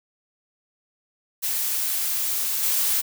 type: noise with level steps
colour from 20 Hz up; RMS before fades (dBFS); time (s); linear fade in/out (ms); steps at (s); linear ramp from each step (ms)
blue; -25 / -22; 1.42-3.02; 20; 2.63; 2
effects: none